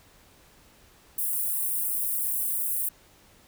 white high-pass noise, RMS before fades -28 dBFS, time 1.18-2.89 s, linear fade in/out 5 ms, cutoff 9000 Hz, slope 48 dB/octave, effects pink hiss -57 dBFS RMS until 3.47 s

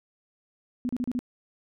sine tone bursts, 246.9 Hz, B3, in tune, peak -25 dBFS, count 5, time 0.85-1.191 s, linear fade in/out 0 ms, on 41 ms, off 34 ms, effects none

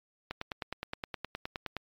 click train, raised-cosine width 0.3 ms, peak -19 dBFS, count 15, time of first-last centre 0.31-1.767 s, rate 9.61 Hz, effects MP3 96 kbps

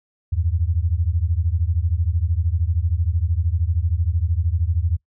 sine beating tone pair, 78.9 / 91.9 Hz, D#2 / F#2, +25 / -11 cents, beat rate 13 Hz, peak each -20 / -21 dBFS, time 0.32-4.97 s, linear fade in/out 10 ms, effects noise-tail reverb RT60 0.1 s tail -21 dB re dry

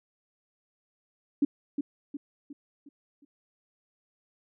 sine tone with echo, 285.9 Hz, D4, 46 cents flat, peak -19 dBFS, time 1.42-1.45 s, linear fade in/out 5 ms, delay 360 ms, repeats 5, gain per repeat -7 dB, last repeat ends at 3.25 s, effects none

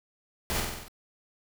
pink noise with echo, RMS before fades -30 dBFS, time 0.5-0.6 s, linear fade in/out 0 ms, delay 47 ms, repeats 6, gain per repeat -3 dB, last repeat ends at 0.882 s, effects none

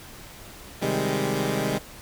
15% pulse chord, Ab major seventh, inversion first, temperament equal, 130.81 / 155.56 / 196 / 207.7 Hz, C3 / Eb3 / G3 / Ab3, 0 / 0 / 0 / 0 cents, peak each -23 dBFS, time 0.81-1.79 s, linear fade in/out 20 ms, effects pink hiss -44 dBFS RMS until 2.01 s

